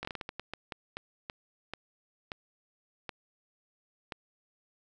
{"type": "slowing click train", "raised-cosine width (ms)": 0.3, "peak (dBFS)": -21, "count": 16, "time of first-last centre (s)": [0.03, 4.122], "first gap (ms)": 19, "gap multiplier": 1.33, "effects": []}